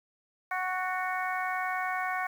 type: harmonic tone with a mistuned harmonic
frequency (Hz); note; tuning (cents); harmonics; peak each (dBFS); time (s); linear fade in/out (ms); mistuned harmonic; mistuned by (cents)
370; F#4; 0; 2 / 3 / 4 / 5 / 6; -33 / -35 / -36 / -37 / -38; 0.51-2.27; 5; 5; -18
effects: 9-bit